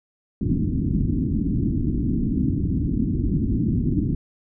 white low-pass noise, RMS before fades -22 dBFS, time 0.41-4.15 s, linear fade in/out 2 ms, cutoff 300 Hz, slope 48 dB/octave, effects none

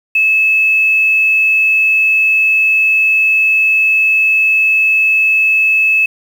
sine tone with quantisation, 2600 Hz, E7, 24 cents flat, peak -8 dBFS, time 0.15-6.06 s, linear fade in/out 5 ms, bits 6, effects none

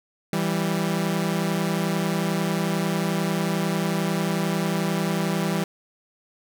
sawtooth tone pair together, 164.81 / 195.99 Hz, E3 / G3, 0 / 0 cents, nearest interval minor third, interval 300 cents, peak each -21 dBFS, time 0.33-5.64 s, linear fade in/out 2 ms, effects none

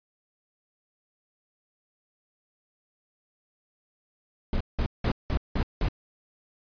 brown noise bursts, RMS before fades -25 dBFS, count 6, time 4.53-5.886 s, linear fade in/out 2 ms, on 76 ms, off 180 ms, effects resampled to 11025 Hz

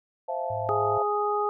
sine chord, F major seventh, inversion second, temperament just, 523.8 / 654.8 / 698.5 / 873.1 Hz, C5 / E5 / F5 / A5, +2 / -12 / 0 / -14 cents, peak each -33 dBFS, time 0.28-1.03 s, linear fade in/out 10 ms
sine tone, 105.9 Hz, G#2, 34 cents sharp, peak -35 dBFS, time 0.5-0.98 s, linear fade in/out 5 ms
harmonic tone, 415.3 Hz, G#4, in tune, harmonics 1 / 2 / 3, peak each -27 / -28 / -28 dBFS, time 0.69-1.49 s, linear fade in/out 0 ms
effects none

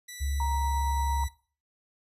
10% pulse tone, 1969 Hz, B6, 6 cents flat, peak -31 dBFS, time 0.08-1.29 s, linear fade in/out 10 ms
sine tone with vibrato, 69.7 Hz, C#2, 10 cents sharp, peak -27 dBFS, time 0.2-1.28 s, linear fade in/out 20 ms, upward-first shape square, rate 18 Hz, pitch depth 17 cents each way
sine tone with tremolo, 939 Hz, A#5, 12 cents sharp, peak -28 dBFS, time 0.4-1.24 s, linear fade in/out 2 ms, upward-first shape triangle, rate 8.7 Hz, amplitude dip 25%
effects noise-tail reverb RT60 0.4 s tail -18 dB re dry + resampled to 32000 Hz

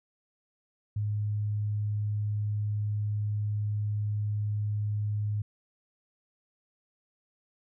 sine tone, 104.7 Hz, G#2, 15 cents sharp, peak -27 dBFS, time 0.96-5.42 s, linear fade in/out 5 ms, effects none

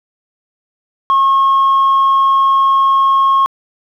sine tone, 1085 Hz, C#6, 37 cents flat, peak -6 dBFS, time 1.1-3.46 s, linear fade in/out 0 ms, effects tanh soft clip ceiling -6 dBFS + 8-bit

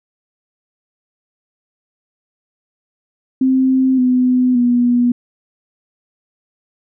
sine tone with pitch steps, 261.6 / 252.1 / 243 Hz, C4 / B3 / B3, 0 / +36 / -28 cents, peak -10 dBFS, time 3.41-5.12 s, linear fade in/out 5 ms, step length 570 ms, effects none

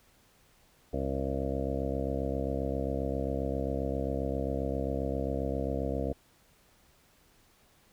harmonic tone, 67.5 Hz, C#2, 45 cents flat, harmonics 1 / 2 / 3 / 4 / 5 / 7 / 8 / 9 / 10, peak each -35 / -38 / -40 / -37 / -41 / -37 / -38 / -40 / -42 dBFS, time 0.93-6.13 s, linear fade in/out 5 ms, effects pink hiss -64 dBFS RMS until 7.92 s

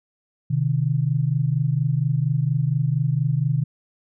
sine tone pair together, 128.3 / 152.58 Hz, C3 / D#3, -34 / -34 cents, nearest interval minor third, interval 300 cents, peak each -21 dBFS, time 0.5-3.64 s, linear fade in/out 10 ms, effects none

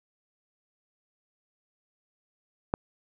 click, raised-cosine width 1 ms, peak -11 dBFS, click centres 2.739 s, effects none

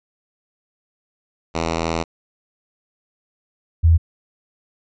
5% pulse / sine tone pair in turn, 82.41 / 82.41 Hz, E2 / E2, 0 / 0 cents, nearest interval unison, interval 0 cents, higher neither, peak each -9 dBFS, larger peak neither, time 1.54-2.04 / 3.83-3.98 s, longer first, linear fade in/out 20 ms, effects resampled to 16000 Hz

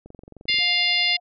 click train, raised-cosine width 2 ms, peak -29 dBFS, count 13, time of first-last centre 0.06-0.586 s, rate 22.8 Hz
harmonic tone, 700 Hz, F5, 4 cents sharp, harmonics 3 / 4 / 5 / 6 / 7, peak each -23 / -24 / -25 / -26 / -26 dBFS, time 0.48-1.17 s, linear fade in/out 10 ms
sine tone with tremolo, 710 Hz, F5, 28 cents sharp, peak -32 dBFS, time 0.58-1.2 s, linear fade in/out 50 ms, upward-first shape sine, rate 10 Hz, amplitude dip 45%
effects none

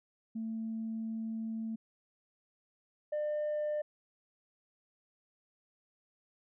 sine tone pair in turn, 223.4 / 600.2 Hz, A3 / D5, +27 / +38 cents, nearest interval octave + perfect fourth, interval 1711 cents, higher second, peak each -34 / -29 dBFS, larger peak second, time 0.35-1.76 / 3.12-3.82 s, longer first, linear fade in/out 10 ms, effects tanh soft clip ceiling -30 dBFS

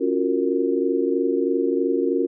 sine chord, Gb major seventh, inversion second, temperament just, 277.5 / 346.9 / 370 / 462.5 Hz, Db4 / F4 / Gb4 / Bb4, +2 / -12 / 0 / -14 cents, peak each -24 dBFS, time 0-2.27 s, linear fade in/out 20 ms, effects none

